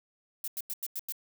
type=noise bursts; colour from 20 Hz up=violet; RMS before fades=-35 dBFS; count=6; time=0.44-1.123 s; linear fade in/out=2 ms; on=38 ms; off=91 ms; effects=none